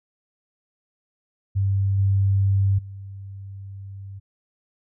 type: tone with level steps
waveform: sine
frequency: 98 Hz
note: G2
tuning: in tune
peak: -18 / -16 / -34 dBFS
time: 1.55-4.2 s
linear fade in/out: 20 ms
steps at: 1.98 / 2.78 s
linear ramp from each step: 10 ms
effects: none